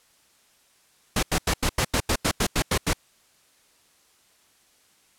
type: noise bursts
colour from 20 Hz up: pink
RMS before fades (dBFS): -22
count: 12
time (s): 1.16-2.933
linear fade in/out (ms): 5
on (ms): 68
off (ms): 87
effects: white hiss -61 dBFS RMS until 5.18 s + low-pass 11000 Hz 12 dB/octave